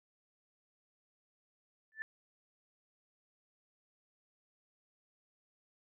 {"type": "tone with exponential growth", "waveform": "sine", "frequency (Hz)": 1760, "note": "A6", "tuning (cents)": 0, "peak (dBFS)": -33, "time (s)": [1.92, 2.02], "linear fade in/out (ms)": 0, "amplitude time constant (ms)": 21, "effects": []}